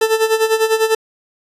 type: tone with tremolo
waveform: 40% pulse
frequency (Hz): 442.2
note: A4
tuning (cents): +9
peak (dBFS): -9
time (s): 0.01-0.95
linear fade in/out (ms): 5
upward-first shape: sine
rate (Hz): 10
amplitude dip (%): 75
effects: resampled to 32000 Hz